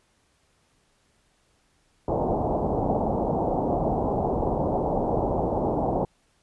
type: low-pass noise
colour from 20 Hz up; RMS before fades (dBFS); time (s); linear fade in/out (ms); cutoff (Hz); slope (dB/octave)
white; -25; 2.08-6.05; 2; 850; 48
effects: pink hiss -66 dBFS RMS until 6.42 s + resampled to 24000 Hz